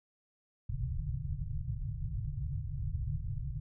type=low-pass noise; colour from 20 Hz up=white; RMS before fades=-36 dBFS; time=0.69-3.6 s; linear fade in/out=10 ms; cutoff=150 Hz; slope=96 dB/octave; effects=none